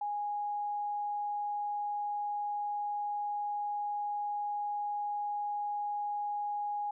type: tone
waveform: sine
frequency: 826 Hz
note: G#5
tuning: 10 cents flat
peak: -32 dBFS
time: 0.01-6.91 s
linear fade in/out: 5 ms
effects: none